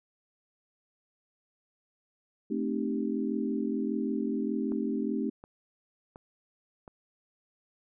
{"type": "chord", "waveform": "sine", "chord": "A half-diminished seventh", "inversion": "none", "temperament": "equal with one note detuned", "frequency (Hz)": [220, 261.6, 306.7, 392], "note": ["A3", "C4", "Eb4", "G4"], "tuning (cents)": [0, 0, -25, 0], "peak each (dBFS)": [-32, -33, -34, -36], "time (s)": [2.5, 5.3], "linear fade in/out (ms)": 10}
{"type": "click train", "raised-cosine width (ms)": 1, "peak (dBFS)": -32, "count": 4, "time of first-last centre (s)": [4.72, 6.878], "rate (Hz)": 1.39}
{"effects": []}